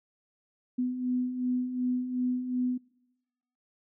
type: beating tone pair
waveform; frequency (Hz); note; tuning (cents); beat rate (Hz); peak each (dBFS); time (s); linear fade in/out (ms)
sine; 248.2 / 250.9; B3 / B3; +9 / +28; 2.7; -35 / -28; 0.78-2.78; 10
effects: noise-tail reverb RT60 1.0 s tail -24 dB re dry